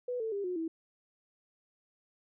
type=tone with pitch steps; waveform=sine; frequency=493.9 / 445.1 / 401.2 / 361.6 / 325.9 Hz; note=B4 / A4 / G4 / F#4 / E4; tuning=0 / +20 / +40 / -40 / -20 cents; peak=-32 dBFS; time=0.08-0.68 s; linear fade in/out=5 ms; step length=120 ms; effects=none